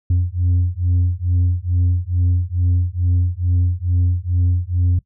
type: beating tone pair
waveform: sine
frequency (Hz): 87.8 / 90.1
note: F2 / F#2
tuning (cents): +10 / -45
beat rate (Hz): 2.3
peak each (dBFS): -16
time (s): 0.1-4.99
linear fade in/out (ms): 5
effects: noise-tail reverb RT60 0.1 s tail -19 dB re dry + tanh soft clip ceiling -11 dBFS